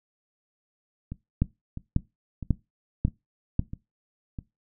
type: two click trains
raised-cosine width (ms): 5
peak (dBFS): -9 / -22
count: 5 / 6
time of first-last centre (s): 1.42-3.594 / 1.12-4.388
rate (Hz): 1.84 / 1.53
effects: noise-tail reverb RT60 0.2 s tail -19 dB re dry